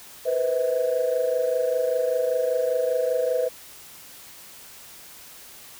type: tone cluster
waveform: sine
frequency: 483.9 / 509 / 644 Hz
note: B4 / C5 / E5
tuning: -35 / -48 / -41 cents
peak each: -26 / -22 / -26 dBFS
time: 0.25-3.49 s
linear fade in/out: 20 ms
effects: tanh soft clip ceiling -14 dBFS + white hiss -45 dBFS RMS until 5.79 s